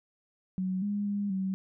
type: tone with pitch steps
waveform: sine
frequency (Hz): 186.5 / 204.5 / 202.9 / 190.5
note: F#3 / G#3 / G#3 / G3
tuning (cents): +14 / -26 / -40 / -49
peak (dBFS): -28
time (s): 0.58-1.54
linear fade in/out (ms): 0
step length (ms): 240
effects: none